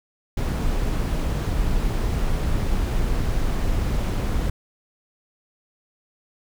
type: noise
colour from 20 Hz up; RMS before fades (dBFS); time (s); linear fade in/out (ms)
brown; -22; 0.37-4.5; 5
effects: none